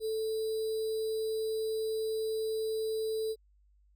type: tone with sample-and-hold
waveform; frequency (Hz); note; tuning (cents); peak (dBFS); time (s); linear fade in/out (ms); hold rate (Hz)
sine; 440; A4; 0; -30; 0-3.36; 50; 4410
effects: added 50 Hz sine -62 dBFS peak until 3.95 s